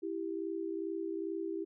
sine tone pair together, 330 / 392.4 Hz, E4 / G4, +2 / +2 cents, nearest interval minor third, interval 300 cents, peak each -37 / -38 dBFS, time 0.02-1.65 s, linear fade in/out 20 ms, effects none

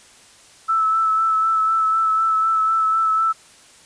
sine tone with vibrato, 1313 Hz, E6, 7 cents flat, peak -15 dBFS, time 0.68-3.33 s, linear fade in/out 20 ms, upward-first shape sine, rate 4 Hz, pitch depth 19 cents each way, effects white hiss -48 dBFS RMS until 3.85 s + resampled to 22050 Hz

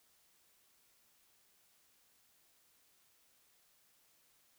silence, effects white hiss -71 dBFS RMS until 4.58 s

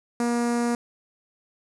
sawtooth tone with notch filter, 238 Hz, A#3, 36 cents sharp, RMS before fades -24 dBFS, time 0.2-0.75 s, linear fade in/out 2 ms, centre 3200 Hz, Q 0.8, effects resampled to 24000 Hz + 8-bit

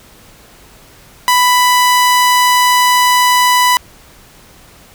sawtooth tone, 992 Hz, B5, 7 cents sharp, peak -4 dBFS, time 1.28-3.77 s, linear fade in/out 0 ms, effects pink hiss -42 dBFS RMS until 4.94 s

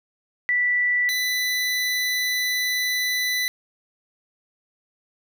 sine / 25% pulse tone pair in turn, 1967 / 1992.2 Hz, B6 / B6, -7 / +15 cents, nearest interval unison, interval 22 cents, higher second, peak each -18 dBFS, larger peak neither, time 0.49-1.09 / 1.09-3.48 s, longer second, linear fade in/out 0 ms, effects none

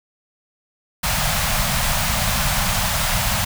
pink band-stop noise, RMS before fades -20 dBFS, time 1.03-3.45 s, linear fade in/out 10 ms, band 210 to 590 Hz, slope 48 dB/octave, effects none

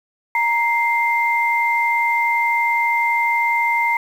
sine tone pair together, 934.7 / 2096 Hz, A#5 / C7, +4 / +2 cents, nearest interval octave + major second, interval 1398 cents, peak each -18 dBFS, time 0.35-3.97 s, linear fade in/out 2 ms, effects 7-bit

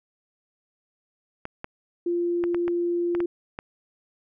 clicks, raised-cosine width 0.5 ms, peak -18 dBFS, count 8, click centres 1.454 / 1.644 / 2.439 / 2.546 / 2.68 / 3.15 / 3.204 / 3.589 s
sine tone, 346.6 Hz, F4, 13 cents flat, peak -22 dBFS, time 2.06-3.26 s, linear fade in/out 5 ms
effects none

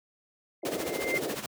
sine tone with exponential growth, 2093 Hz, C7, in tune, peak -25 dBFS, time 0.62-1.18 s, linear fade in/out 5 ms, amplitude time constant 120 ms
pink band-pass noise, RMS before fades -34 dBFS, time 0.63-1.35 s, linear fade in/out 5 ms, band 300 to 640 Hz, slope 48 dB/octave
pink noise with tremolo, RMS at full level -33 dBFS, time 0.65-1.46 s, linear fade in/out 2 ms, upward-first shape sine, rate 14 Hz, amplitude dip 70%
effects high-pass 150 Hz 12 dB/octave

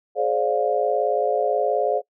sine chord, D half-diminished seventh, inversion second, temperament just, 422.9 / 528.6 / 587.3 / 704.8 Hz, Ab4 / C5 / D5 / F5, +31 / +18 / 0 / +16 cents, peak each -24 dBFS, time 0.15-2.02 s, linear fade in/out 50 ms, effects noise-tail reverb RT60 0.1 s tail -23 dB re dry

